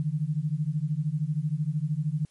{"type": "beating tone pair", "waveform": "sine", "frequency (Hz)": [145.5, 158.5], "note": ["D3", "D#3"], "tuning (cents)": [-16, 32], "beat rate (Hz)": 13, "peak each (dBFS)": -28, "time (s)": [0, 2.25], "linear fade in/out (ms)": 0, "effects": ["white hiss -66 dBFS RMS until 2.3 s", "MP3 48 kbps"]}